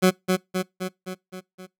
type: tone with echo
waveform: 20% pulse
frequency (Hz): 185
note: F#3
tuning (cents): 0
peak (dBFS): -9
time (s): 0.02-0.11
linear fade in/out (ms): 20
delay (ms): 260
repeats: 6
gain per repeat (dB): -4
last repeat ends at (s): 1.67
effects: noise-tail reverb RT60 0.2 s tail -25 dB re dry